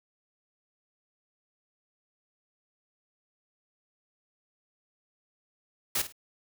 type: noise with echo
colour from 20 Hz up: white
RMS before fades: -28 dBFS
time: 5.95-6.02 s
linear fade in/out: 5 ms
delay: 52 ms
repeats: 2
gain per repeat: -12 dB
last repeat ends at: 6.124 s
effects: none